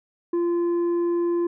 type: tone with tanh clipping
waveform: triangle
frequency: 344.7 Hz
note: F4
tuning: 23 cents flat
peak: -21 dBFS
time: 0.33-1.47 s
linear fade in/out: 5 ms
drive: 9 dB
effects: none